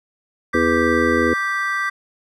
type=chord; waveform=triangle; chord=G major; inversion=second; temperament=just; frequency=1176 / 1568 / 1960 Hz; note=D6 / G6 / B6; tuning=+2 / 0 / -14 cents; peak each=-22 dBFS; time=0.53-1.9 s; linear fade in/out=10 ms
type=harmonic tone; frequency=82.41 Hz; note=E2; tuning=in tune; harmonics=1 / 3 / 4 / 5 / 6; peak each=-29 / -21 / -21 / -22 / -21 dBFS; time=0.54-1.34 s; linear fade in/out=5 ms
effects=none